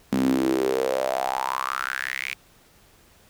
sawtooth tone with high-pass filter sweep, 65.41 Hz, C2, in tune, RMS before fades -25 dBFS, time 0.12-2.34 s, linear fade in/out 5 ms, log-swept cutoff 220 to 2400 Hz, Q 6.7, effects pink hiss -56 dBFS RMS until 3.29 s

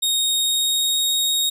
sawtooth tone with pitch glide, 3729 to 3751 Hz, A#7 to A#7, 0 to +10 cents, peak -15 dBFS, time 0.02-1.5 s, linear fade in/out 10 ms, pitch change +10 cents, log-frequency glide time 0.38-1 s, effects none

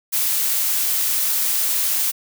blue noise, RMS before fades -20 dBFS, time 0.12-2.12 s, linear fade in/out 20 ms, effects none

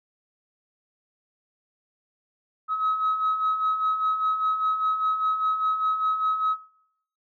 sine beating tone pair, 1275 / 1280 Hz, D#6 / D#6, +42 / +49 cents, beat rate 5 Hz, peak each -28 / -22 dBFS, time 2.68-6.57 s, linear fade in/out 50 ms, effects noise-tail reverb RT60 0.7 s tail -21 dB re dry + tanh soft clip ceiling -17 dBFS

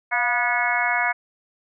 harmonic tone with a mistuned harmonic, 243.6 Hz, B3, 24 cents flat, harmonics 3 / 4 / 5 / 6 / 7 / 8 / 9, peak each -26 / -27 / -31 / -27 / -26 / -31 / -24 dBFS, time 0.11-1.13 s, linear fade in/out 20 ms, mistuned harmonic 3, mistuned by -49 cents, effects none

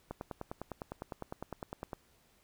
click train, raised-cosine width 1 ms, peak -25 dBFS, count 19, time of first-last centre 0.11-1.932 s, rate 9.88 Hz, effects pink hiss -68 dBFS RMS until 2.43 s

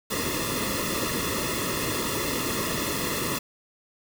pink noise with comb filter, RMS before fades -28 dBFS, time 0.1-3.39 s, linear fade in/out 10 ms, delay 1.3 ms, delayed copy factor -0.95, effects none

